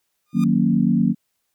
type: tone with exponential growth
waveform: sawtooth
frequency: 1216 Hz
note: D#6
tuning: 40 cents flat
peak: -28 dBFS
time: 0.26-0.44 s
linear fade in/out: 2 ms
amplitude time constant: 37 ms
type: chord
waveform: sine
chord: D# minor seventh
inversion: none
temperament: equal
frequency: 155.56 / 185 / 233.1 / 277.2 Hz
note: D#3 / F#3 / A#3 / C#4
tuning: 0 / 0 / 0 / 0 cents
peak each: -23 / -19 / -18 / -24 dBFS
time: 0.33-1.15 s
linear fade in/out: 50 ms
effects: white hiss -73 dBFS RMS until 1.54 s